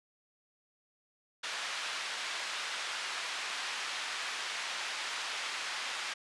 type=band-pass noise; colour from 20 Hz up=pink; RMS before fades=-38 dBFS; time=1.43-6.14 s; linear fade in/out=10 ms; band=1300 to 4900 Hz; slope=12 dB/octave; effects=resampled to 24000 Hz